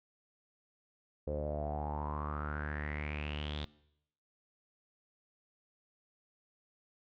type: tone with low-pass filter sweep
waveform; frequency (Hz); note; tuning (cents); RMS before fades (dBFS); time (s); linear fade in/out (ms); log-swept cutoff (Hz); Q
sawtooth; 74.4; D2; +23; -38; 1.27-3.65; 0; 500 to 3700; 8
effects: noise-tail reverb RT60 0.8 s tail -21 dB re dry